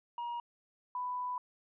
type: tone pair in turn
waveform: triangle / sine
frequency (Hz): 951 / 993.3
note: A#5 / B5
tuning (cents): +34 / +10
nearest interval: minor second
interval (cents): 76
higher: second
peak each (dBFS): -34 / -34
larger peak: neither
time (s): 0.18-0.4 / 0.95-1.38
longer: second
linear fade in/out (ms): 2
effects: resampled to 8000 Hz